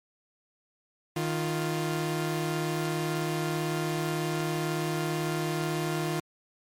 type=tone pair together; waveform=sawtooth; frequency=155.56 / 349.2 Hz; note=D#3 / F4; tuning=0 / 0 cents; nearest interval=octave + major second; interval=1400 cents; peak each=-26 / -27 dBFS; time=1.16-6.2 s; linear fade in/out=5 ms; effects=MP3 64 kbps